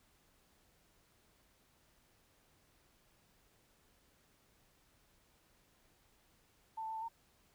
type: tone with pitch steps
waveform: sine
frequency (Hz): 890 / 883 / 889 / 883 / 915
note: A5 / A5 / A5 / A5 / A#5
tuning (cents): +20 / +6 / +18 / +6 / -32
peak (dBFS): -39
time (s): 6.77-7.085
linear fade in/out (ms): 10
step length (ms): 63
effects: pink hiss -71 dBFS RMS until 7.54 s